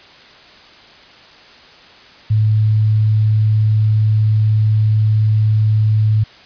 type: tone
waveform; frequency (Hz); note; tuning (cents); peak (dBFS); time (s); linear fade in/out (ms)
sine; 107.9; A2; -33; -10; 2.3-6.24; 10
effects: white hiss -42 dBFS RMS until 6.45 s + resampled to 11025 Hz